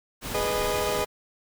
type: noise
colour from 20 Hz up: pink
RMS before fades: -33 dBFS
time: 0.21-1.06 s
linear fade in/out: 50 ms
type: chord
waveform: 30% pulse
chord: G# minor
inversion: none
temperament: equal with one note detuned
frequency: 415.3 / 493.9 / 615.5 Hz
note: G#4 / B4 / D#5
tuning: 0 / 0 / -19 cents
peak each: -27 dBFS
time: 0.34-1.05 s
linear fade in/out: 10 ms
effects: none